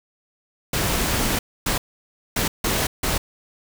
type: noise bursts at uneven times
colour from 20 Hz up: pink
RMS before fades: -22 dBFS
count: 5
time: 0.73-1.39 / 1.66-1.78 / 2.36-2.48 / 2.64-2.87 / 3.03-3.18 s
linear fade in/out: 5 ms
effects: none